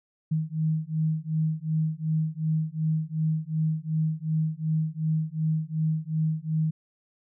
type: beating tone pair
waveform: sine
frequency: 156.3 / 159 Hz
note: D#3 / D#3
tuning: +8 / +38 cents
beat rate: 2.7 Hz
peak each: -27 dBFS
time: 0.31-6.71 s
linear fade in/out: 10 ms
effects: none